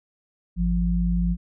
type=tone pair together; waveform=sine; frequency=52.5 / 174.61 Hz; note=G#1 / F3; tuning=+19 / 0 cents; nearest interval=octave + major sixth; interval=2081 cents; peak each=-22 / -22 dBFS; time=0.56-1.37 s; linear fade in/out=50 ms; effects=none